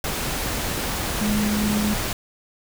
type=tone in noise; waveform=sine; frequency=209.9 Hz; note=G#3; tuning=19 cents sharp; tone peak=-20 dBFS; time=1.21-1.94 s; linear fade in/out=2 ms; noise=pink; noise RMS=-26 dBFS; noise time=0.04-2.13 s; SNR=+3 dB; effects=none